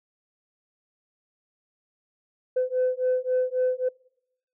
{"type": "beating tone pair", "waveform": "sine", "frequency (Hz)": [506, 509.7], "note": ["B4", "C5"], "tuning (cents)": [42, -45], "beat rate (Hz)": 3.7, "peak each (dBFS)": -24, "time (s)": [2.56, 3.89], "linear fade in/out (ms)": 10, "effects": ["noise-tail reverb RT60 0.8 s tail -26 dB re dry", "tanh soft clip ceiling -17 dBFS"]}